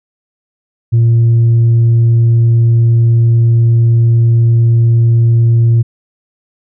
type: tone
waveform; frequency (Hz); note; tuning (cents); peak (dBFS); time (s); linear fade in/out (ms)
sine; 116.1; A#2; -7; -3; 0.92-5.83; 20
effects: tanh soft clip ceiling -4 dBFS